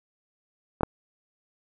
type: clicks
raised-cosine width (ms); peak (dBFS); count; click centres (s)
1; -14 / -6; 2; 0.809 / 0.833
effects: none